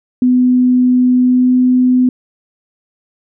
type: tone with pitch glide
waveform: sine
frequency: 250.7 to 252.3 Hz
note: B3 to B3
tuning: +26 to +37 cents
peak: -7 dBFS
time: 0.22-2.09 s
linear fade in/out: 2 ms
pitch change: +11 cents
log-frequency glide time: 1.23-1.52 s
effects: none